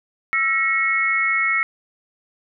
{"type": "tone cluster", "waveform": "sine", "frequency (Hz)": [1330, 1905, 2190], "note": ["E6", "A#6", "C#7"], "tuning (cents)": [15, 37, -22], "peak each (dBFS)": [-24, -22, -19], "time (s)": [0.33, 1.63], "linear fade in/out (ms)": 0, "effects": []}